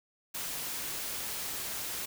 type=noise; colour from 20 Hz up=white; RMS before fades=-37 dBFS; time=0.34-2.06 s; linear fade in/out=10 ms; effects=none